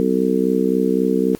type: harmonic tone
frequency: 63.8 Hz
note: C2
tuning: 43 cents flat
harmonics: 3 / 4 / 5 / 6 / 7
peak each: -21 / -20 / -23 / -23 / -20 dBFS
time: 0-1.35 s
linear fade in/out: 0 ms
effects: white hiss -49 dBFS RMS until 1.39 s + AAC 64 kbps